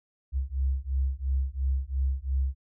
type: beating tone pair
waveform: sine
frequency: 65.41 / 68.31 Hz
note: C2 / C#2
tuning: 0 / -25 cents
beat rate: 2.9 Hz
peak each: -28 dBFS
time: 0.32-2.55 s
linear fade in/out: 50 ms
effects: none